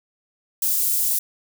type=high-pass noise; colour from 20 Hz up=white; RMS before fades=-21 dBFS; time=0.62-1.19 s; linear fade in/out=5 ms; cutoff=8700 Hz; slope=12 dB/octave; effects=none